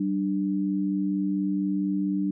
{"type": "tone pair together", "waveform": "sine", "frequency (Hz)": [192.1, 296.4], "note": ["G3", "D4"], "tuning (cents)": [-35, 16], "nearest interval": "minor sixth", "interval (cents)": 751, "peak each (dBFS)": -26, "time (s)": [0, 2.31], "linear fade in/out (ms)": 5, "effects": []}